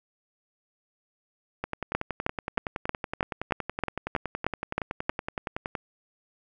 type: two click trains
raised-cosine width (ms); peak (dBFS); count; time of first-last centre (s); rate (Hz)
0.5; -15 / -9; 45 / 11; 1.64-5.752 / 1.95-5.095; 10.7 / 3.18
effects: none